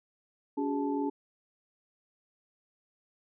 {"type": "tone cluster", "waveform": "sine", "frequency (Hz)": [284, 371.6, 413.9, 874], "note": ["C#4", "F#4", "G#4", "A5"], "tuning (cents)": [42, 7, -6, -12], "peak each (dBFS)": [-30, -39, -35, -37], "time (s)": [0.57, 1.1], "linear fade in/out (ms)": 10, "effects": []}